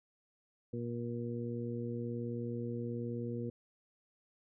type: harmonic tone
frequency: 118.8 Hz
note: A#2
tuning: 33 cents sharp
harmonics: 1 / 2 / 3 / 4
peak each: -40 / -40 / -44 / -43 dBFS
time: 0.73-3.5 s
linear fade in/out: 5 ms
effects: none